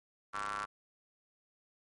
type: ring-modulated tone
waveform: sawtooth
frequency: 101.2 Hz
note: G#2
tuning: 44 cents flat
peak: -29 dBFS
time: 0.33-0.66 s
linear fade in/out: 20 ms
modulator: 1250 Hz
effects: MP3 48 kbps